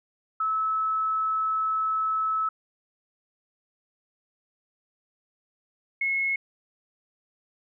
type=tone pair in turn; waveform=sine; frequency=1300 / 2177 Hz; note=E6 / C#7; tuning=-24 / -32 cents; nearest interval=major sixth; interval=892 cents; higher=second; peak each=-23 dBFS; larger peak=neither; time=0.4-2.49 / 6.01-6.36 s; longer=first; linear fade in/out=5 ms; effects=none